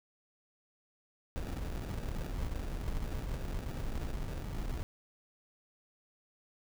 brown noise with sample-and-hold, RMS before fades -37 dBFS, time 1.36-4.83 s, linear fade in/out 0 ms, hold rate 1050 Hz, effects none

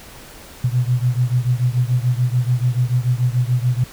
sine beating tone pair, 121.5 / 128.4 Hz, B2 / C3, -28 / -32 cents, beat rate 6.9 Hz, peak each -17 / -19 dBFS, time 0.64-3.84 s, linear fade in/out 5 ms, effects pink hiss -40 dBFS RMS until 3.92 s

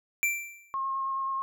square tone with exponential decay, 2349 Hz, D7, in tune, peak -22 dBFS, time 0.23-0.74 s, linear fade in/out 0 ms, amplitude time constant 110 ms
sine tone with vibrato, 1076 Hz, C6, 48 cents sharp, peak -28 dBFS, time 0.74-1.42 s, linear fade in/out 0 ms, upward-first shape square, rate 9.4 Hz, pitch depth 8 cents each way
effects none

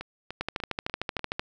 two click trains, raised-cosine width 0.3 ms, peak -13 / -20 dBFS, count 14 / 5, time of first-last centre 0.41-1.395 / 0.01-1.193 s, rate 13.2 / 3.38 Hz, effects none

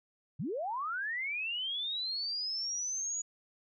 sine linear sweep, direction up, 110.9 to 6860 Hz, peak -33 dBFS, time 0.39-3.22 s, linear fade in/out 10 ms, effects none

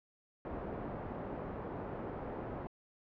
white low-pass noise, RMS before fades -42 dBFS, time 0.45-2.67 s, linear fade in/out 0 ms, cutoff 630 Hz, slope 12 dB/octave, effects low-pass 2000 Hz 12 dB/octave

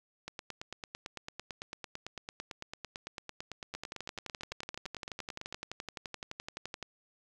two click trains, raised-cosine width 0.2 ms, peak -23 / -22 dBFS, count 48 / 37, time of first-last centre 0.28-5.526 / 3.75-6.827 s, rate 8.96 / 11.7 Hz, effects none

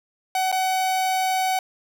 45% pulse tone with dropouts, 752 Hz, F#5, 28 cents sharp, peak -20 dBFS, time 0.35-1.59 s, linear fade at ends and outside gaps 2 ms, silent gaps 0.517-0.525 s, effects none

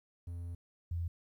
triangle / sine tone pair in turn, 86.2 / 85.16 Hz, F2 / F2, -22 / -43 cents, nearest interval unison, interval 21 cents, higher first, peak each -37 / -33 dBFS, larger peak second, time 0.27-0.55 / 0.91-1.08 s, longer first, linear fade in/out 5 ms, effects 12-bit

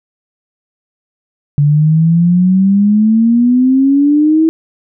sine exponential sweep, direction up, 143 to 325.2 Hz, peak -6 dBFS, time 1.58-4.49 s, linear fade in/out 0 ms, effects none

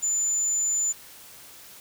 sine tone, 7040 Hz, A8, in tune, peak -22 dBFS, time 0.02-0.93 s, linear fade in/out 20 ms, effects white hiss -47 dBFS RMS until 1.8 s

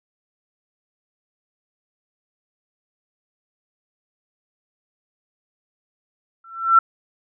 sine tone with exponential growth, 1346 Hz, E6, 36 cents sharp, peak -6 dBFS, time 6.44-6.79 s, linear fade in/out 5 ms, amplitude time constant 76 ms, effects none

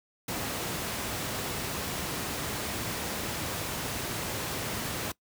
pink noise, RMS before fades -33 dBFS, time 0.28-5.12 s, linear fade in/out 5 ms, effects noise-tail reverb RT60 0.1 s tail -21 dB re dry + high-pass 80 Hz 12 dB/octave

